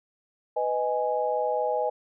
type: chord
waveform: sine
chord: G# minor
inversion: first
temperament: just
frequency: 498.4 / 623 / 830.6 Hz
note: B4 / D#5 / G#5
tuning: +16 / +2 / 0 cents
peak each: -28 dBFS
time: 0.56-1.9 s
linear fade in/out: 10 ms
effects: none